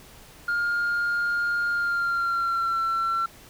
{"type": "tone with pitch glide", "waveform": "sine", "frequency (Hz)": [1412, 1349.8], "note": ["F6", "E6"], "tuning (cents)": [19, 41], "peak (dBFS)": -20, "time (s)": [0.48, 3.26], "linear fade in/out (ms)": 5, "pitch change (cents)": -78, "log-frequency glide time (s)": [1.69, 2.8], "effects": ["tanh soft clip ceiling -21 dBFS", "pink hiss -49 dBFS RMS until 3.49 s"]}